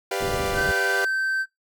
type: chord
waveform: sawtooth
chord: G dominant seventh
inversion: none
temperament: equal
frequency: 392 / 493.9 / 587.3 / 698.5 Hz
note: G4 / B4 / D5 / F5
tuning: 0 / 0 / 0 / 0 cents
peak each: -24 / -26 / -29 / -27 dBFS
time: 0.11-1.05 s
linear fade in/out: 5 ms
type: low-pass noise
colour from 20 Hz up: pink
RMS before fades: -31 dBFS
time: 0.2-0.72 s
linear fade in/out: 10 ms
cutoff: 650 Hz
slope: 48 dB/octave
type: tone with pitch glide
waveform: triangle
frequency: 1541 to 1551.7 Hz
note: G6 to G6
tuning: -30 to -18 cents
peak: -20 dBFS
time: 0.54-1.46 s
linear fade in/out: 50 ms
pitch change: +12 cents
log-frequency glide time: 0.66-1.23 s
effects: noise-tail reverb RT60 0.2 s tail -25 dB re dry